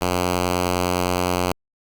5% pulse tone, 89.7 Hz, F2, 47 cents sharp, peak -8 dBFS, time 0.01-1.52 s, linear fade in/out 5 ms, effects Opus 48 kbps

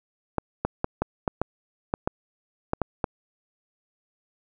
clicks, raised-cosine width 1 ms, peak -9 dBFS, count 11, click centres 0.383 / 0.65 / 0.844 / 1.02 / 1.278 / 1.416 / 1.939 / 2.075 / 2.734 / 2.817 / 3.042 s, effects none

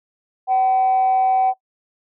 sine tone with amplitude modulation, 761 Hz, F#5, 48 cents sharp, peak -11 dBFS, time 0.47-1.54 s, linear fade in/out 50 ms, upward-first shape sine, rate 249 Hz, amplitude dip 30%, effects noise-tail reverb RT60 0.1 s tail -21 dB re dry + tanh soft clip ceiling -10 dBFS

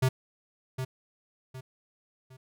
square tone with echo, 130 Hz, C3, 11 cents flat, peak -22 dBFS, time 0.02-0.09 s, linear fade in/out 10 ms, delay 760 ms, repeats 3, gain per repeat -9 dB, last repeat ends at 2.37 s, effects none

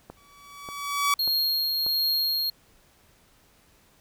click train, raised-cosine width 1 ms, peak -25 dBFS, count 4, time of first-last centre 0.1-1.865 s, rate 1.7 Hz
sawtooth tone with exponential growth, 1141 Hz, C#6, 50 cents sharp, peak -15 dBFS, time 0.17-1.14 s, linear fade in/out 2 ms, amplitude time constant 210 ms
square tone with tremolo, 4252 Hz, C8, 27 cents sharp, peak -22 dBFS, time 1.19-2.5 s, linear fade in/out 5 ms, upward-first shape triangle, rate 1.4 Hz, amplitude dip 30%
effects pink hiss -60 dBFS RMS until 4 s

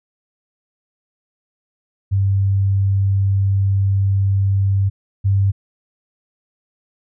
sine tone pair in turn, 98 / 98.36 Hz, G2 / G2, 0 / +6 cents, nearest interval unison, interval 6 cents, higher second, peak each -13 / -12 dBFS, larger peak second, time 2.11-4.9 / 5.24-5.52 s, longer first, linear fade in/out 20 ms, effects none

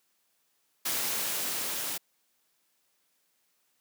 white noise with level ramp, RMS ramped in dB -30 to -34 dBFS, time 0.85-1.98 s, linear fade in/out 10 ms, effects white hiss -73 dBFS RMS until 3.8 s + high-pass 150 Hz 12 dB/octave

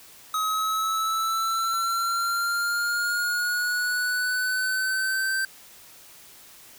square linear sweep, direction up, 1268 to 1559 Hz, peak -24 dBFS, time 0.34-5.45 s, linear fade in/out 2 ms, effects white hiss -49 dBFS RMS until 6.78 s

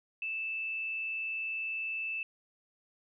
sine tone with frequency modulation, 2640 Hz, E7, 2 cents sharp, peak -33 dBFS, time 0.22-2.23 s, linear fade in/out 2 ms, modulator 120 Hz, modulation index 0.28, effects none

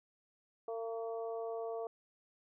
harmonic tone with a mistuned harmonic, 227.3 Hz, A#3, 43 cents flat, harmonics 2 / 3 / 4 / 5, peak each -39 / -42 / -54 / -52 dBFS, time 0.68-1.87 s, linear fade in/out 2 ms, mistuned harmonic 4, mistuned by +18 cents, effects none

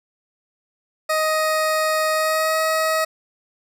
20% pulse tone with pitch glide, 626 to 635.5 Hz, D#5 to D#5, +10 to +36 cents, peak -13 dBFS, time 1.09-3.05 s, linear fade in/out 10 ms, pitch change +26 cents, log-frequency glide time 2.12-2.6 s, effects none

